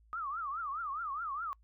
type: tone with vibrato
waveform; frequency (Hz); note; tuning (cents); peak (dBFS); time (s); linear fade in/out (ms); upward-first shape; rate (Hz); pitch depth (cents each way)
sine; 1228; D#6; -23; -35; 0.13-1.53; 0; triangle; 4.8; 250
effects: noise-tail reverb RT60 0.1 s tail -25 dB re dry + added 55 Hz sine -61 dBFS peak until 1.63 s